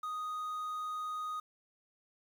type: tone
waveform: triangle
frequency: 1244.5 Hz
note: D#6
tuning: in tune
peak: -34 dBFS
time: 0.03-1.4 s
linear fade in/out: 5 ms
effects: 10-bit